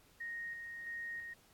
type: tone with tremolo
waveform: sine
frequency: 1864.7 Hz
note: A#6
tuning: in tune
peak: -40 dBFS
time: 0.2-1.34 s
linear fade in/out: 10 ms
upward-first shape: square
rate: 1.5 Hz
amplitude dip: 35%
effects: pink hiss -66 dBFS RMS until 1.53 s + AAC 64 kbps